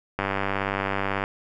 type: click train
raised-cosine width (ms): 0.5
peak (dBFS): -10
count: 104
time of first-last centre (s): 0.19-1.239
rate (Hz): 98.2
effects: none